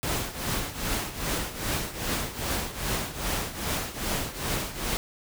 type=noise with tremolo; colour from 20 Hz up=pink; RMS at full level=-27 dBFS; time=0.03-4.97 s; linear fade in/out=0 ms; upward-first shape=triangle; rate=2.5 Hz; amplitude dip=80%; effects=none